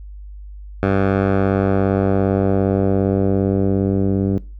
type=tone with low-pass filter sweep; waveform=10% pulse; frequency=97.4 Hz; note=G2; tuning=11 cents flat; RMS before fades=-17 dBFS; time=0.83-4.38 s; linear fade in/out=0 ms; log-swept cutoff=1600 to 310 Hz; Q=0.96; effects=noise-tail reverb RT60 0.3 s tail -20 dB re dry + added 50 Hz sine -32 dBFS peak until 4.59 s